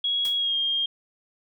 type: tone with pitch glide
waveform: sine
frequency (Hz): 3322 to 3220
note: G#7 to G7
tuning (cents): 0 to +46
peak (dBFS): -22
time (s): 0.04-0.86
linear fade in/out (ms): 5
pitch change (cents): -54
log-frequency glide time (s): 0.36-0.56
type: noise with exponential decay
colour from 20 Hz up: white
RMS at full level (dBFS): -35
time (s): 0.25-0.41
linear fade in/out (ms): 0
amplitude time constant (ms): 34
effects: none